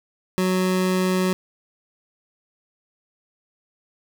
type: tone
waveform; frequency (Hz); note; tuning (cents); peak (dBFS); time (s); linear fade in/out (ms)
25% pulse; 185; F#3; 0; -15; 0.38-1.33; 0
effects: none